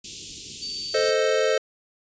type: band-stop noise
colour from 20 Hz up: white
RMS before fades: -34 dBFS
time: 0.04-1.1 s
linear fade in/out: 5 ms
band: 420 to 2700 Hz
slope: 48 dB/octave
type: tone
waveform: sine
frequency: 4573 Hz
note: D8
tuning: 47 cents flat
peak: -30 dBFS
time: 0.61-1.14 s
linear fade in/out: 20 ms
type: chord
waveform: square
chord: A diminished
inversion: none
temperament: equal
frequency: 440 / 523.3 / 622.3 Hz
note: A4 / C5 / Eb5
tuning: 0 / 0 / 0 cents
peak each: -24 / -24 / -26 dBFS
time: 0.94-1.58 s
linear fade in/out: 5 ms
effects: resampled to 16000 Hz